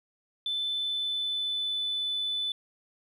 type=tone with pitch glide; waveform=sine; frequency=3520 to 3498 Hz; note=A7 to A7; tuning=0 to -11 cents; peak=-27 dBFS; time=0.46-2.52 s; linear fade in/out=2 ms; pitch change=-11 cents; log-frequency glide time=0.68-1.81 s; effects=tanh soft clip ceiling -23 dBFS + 11-bit